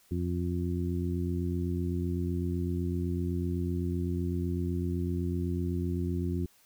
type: harmonic tone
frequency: 87.9 Hz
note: F2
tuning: 12 cents sharp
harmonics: 1 / 2 / 3 / 4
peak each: -31 / -34 / -36 / -37 dBFS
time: 0.11-6.46 s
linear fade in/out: 5 ms
effects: white hiss -63 dBFS RMS until 6.65 s